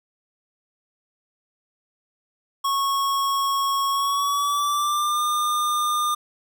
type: tone with pitch glide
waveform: square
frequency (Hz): 1101 to 1207.6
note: C#6 to D6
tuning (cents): -12 to +48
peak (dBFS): -21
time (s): 2.64-6.15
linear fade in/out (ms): 10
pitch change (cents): +160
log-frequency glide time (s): 3.9-5.23
effects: none